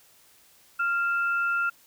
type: tone pair together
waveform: sine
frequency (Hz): 1390.9 / 2637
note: F6 / E7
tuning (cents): -7 / 0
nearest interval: major seventh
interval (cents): 1107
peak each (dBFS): -23 / -35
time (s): 0.79-1.7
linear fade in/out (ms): 10
effects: white hiss -58 dBFS RMS until 1.86 s